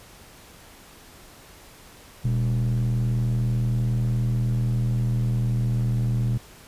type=tone with band-pass filter; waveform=square; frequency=40.07 Hz; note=E1; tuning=48 cents flat; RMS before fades=-23 dBFS; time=2.24-6.38 s; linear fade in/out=10 ms; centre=140 Hz; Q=7.6; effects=pink hiss -48 dBFS RMS until 6.67 s + resampled to 32000 Hz